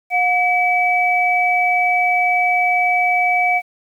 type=tone pair together; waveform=sine; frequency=721 / 2289 Hz; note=F#5 / D7; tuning=-45 / -45 cents; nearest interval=octave + minor sixth; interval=2000 cents; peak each=-16 dBFS; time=0.1-3.62 s; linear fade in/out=50 ms; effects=8-bit